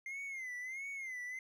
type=tone with vibrato; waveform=triangle; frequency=2093 Hz; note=C7; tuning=in tune; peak=-39 dBFS; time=0.06-1.39 s; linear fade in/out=2 ms; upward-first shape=sine; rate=1.5 Hz; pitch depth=110 cents each way; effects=none